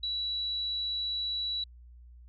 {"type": "tone", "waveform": "sine", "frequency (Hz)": 3925, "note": "B7", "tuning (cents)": -11, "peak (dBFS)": -30, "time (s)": [0.03, 1.64], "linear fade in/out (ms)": 5, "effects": ["added 60 Hz sine -49 dBFS peak until 2.28 s"]}